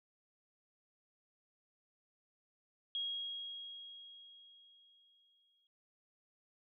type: tone with exponential decay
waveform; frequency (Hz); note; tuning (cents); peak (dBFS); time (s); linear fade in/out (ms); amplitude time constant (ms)
sine; 3284; G#7; -20; -35; 2.95-5.67; 1; 590
effects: none